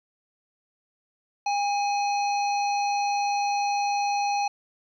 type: harmonic tone with a mistuned harmonic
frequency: 841 Hz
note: G#5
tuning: 22 cents sharp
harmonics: 1 / 3 / 5 / 7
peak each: -23 / -33 / -37 / -40 dBFS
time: 1.46-4.48 s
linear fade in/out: 5 ms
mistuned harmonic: 1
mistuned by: -61 cents
effects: 10-bit